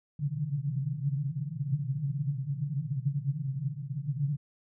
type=band-pass noise; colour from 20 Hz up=white; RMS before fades=-32 dBFS; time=0.19-4.37 s; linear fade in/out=5 ms; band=130 to 150 Hz; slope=96 dB/octave; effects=none